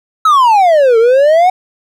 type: exponential two-way sweep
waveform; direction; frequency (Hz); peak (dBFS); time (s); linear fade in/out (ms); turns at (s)
triangle; down then up; 1318.5 to 442.3 to 755; -3; 0.25-1.5; 5; 0.98
effects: none